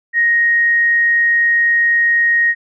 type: tone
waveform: sine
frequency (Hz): 1872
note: A#6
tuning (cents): +7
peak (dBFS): -10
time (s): 0.13-2.55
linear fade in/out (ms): 50
effects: none